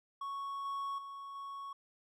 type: tone with level steps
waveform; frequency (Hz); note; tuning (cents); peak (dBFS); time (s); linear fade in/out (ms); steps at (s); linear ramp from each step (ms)
triangle; 1108.7; C#6; 0; -36 / -34 / -42 / -40; 0.21-1.73; 5; 0.65 / 0.98 / 1.35; 5
effects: none